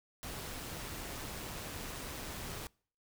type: noise with amplitude modulation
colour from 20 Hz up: pink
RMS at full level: -42 dBFS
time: 0.23-2.67 s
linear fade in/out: 0 ms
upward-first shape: sine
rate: 147 Hz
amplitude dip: 25%
effects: noise-tail reverb RT60 0.5 s tail -26 dB re dry